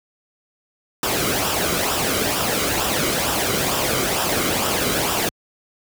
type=noise with flanger; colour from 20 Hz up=pink; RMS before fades=-21 dBFS; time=1.03-5.29 s; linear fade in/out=2 ms; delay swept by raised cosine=0.46 to 1.16 ms; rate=2.2 Hz; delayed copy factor=-0.55; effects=high-pass 60 Hz 12 dB/octave